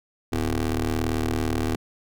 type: ring-modulated tone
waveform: 20% pulse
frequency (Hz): 77.78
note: D#2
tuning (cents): 0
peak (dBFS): -15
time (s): 0.32-1.76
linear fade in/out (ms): 10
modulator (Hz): 174
effects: none